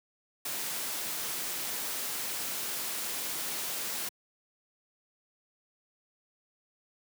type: noise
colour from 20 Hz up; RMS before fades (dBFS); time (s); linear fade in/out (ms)
white; -35; 0.45-4.09; 5
effects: high-pass 150 Hz 12 dB/octave